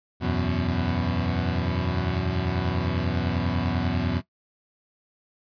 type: chord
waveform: 20% pulse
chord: E suspended second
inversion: none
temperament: equal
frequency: 82.41 / 92.5 / 123.47 Hz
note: E2 / F#2 / B2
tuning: 0 / 0 / 0 cents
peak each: -23 / -22 / -25 dBFS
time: 0.2-4.22 s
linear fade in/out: 50 ms
effects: noise-tail reverb RT60 0.1 s tail -17 dB re dry + resampled to 11025 Hz